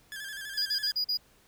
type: tone with vibrato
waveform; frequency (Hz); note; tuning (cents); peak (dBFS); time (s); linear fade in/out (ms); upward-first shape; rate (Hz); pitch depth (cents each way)
sawtooth; 1651; G#6; -11; -34; 0.12-0.92; 0; square; 12; 61
type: tone bursts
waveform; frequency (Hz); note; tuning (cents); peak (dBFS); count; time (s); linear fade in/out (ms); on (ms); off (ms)
triangle; 4900; D#8; -27; -25; 5; 0.57-1.174; 10; 88; 41
effects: pink hiss -62 dBFS RMS until 1.47 s